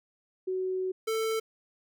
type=tone pair in turn; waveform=sine / square; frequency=373.3 / 443.9 Hz; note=F#4 / A4; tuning=+15 / +15 cents; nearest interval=minor third; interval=300 cents; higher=second; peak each=-28 dBFS; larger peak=neither; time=0.47-0.92 / 1.07-1.4 s; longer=first; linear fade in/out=10 ms; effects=none